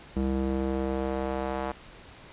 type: tone with band-pass filter sweep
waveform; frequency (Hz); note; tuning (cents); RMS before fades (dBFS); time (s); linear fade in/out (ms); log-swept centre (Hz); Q
square; 66.2; C2; +21; -29; 0.16-1.72; 5; 260 to 820; 1.2
effects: pink hiss -49 dBFS RMS until 2.32 s + resampled to 8000 Hz